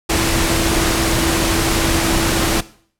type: tone in noise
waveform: sine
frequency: 330.9 Hz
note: E4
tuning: 7 cents sharp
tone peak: -21 dBFS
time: 0.09-2.61 s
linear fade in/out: 10 ms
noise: pink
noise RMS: -17 dBFS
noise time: 0.09-2.61 s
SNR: -7 dB
effects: noise-tail reverb RT60 0.5 s tail -17 dB re dry + low-pass 12000 Hz 12 dB/octave